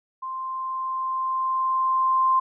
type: tone with level ramp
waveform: sine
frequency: 1046.5 Hz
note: C6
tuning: in tune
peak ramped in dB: -29 to -16 dBFS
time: 0.22-2.4 s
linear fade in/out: 10 ms
effects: none